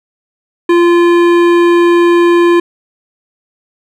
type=tone with hard clipping; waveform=sine; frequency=345.2 Hz; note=F4; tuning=20 cents flat; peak=-7 dBFS; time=0.69-2.6 s; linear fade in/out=5 ms; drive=14 dB; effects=none